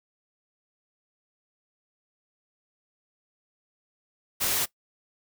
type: noise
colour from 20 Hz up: white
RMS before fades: -26 dBFS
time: 4.4-4.66 s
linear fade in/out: 20 ms
effects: noise-tail reverb RT60 0.1 s tail -19 dB re dry